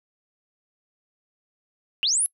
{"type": "linear sweep", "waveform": "sine", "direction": "up", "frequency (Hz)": [2646, 11190], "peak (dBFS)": -19, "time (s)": [2.03, 2.26], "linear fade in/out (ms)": 0, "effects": ["noise-tail reverb RT60 0.1 s tail -24 dB re dry"]}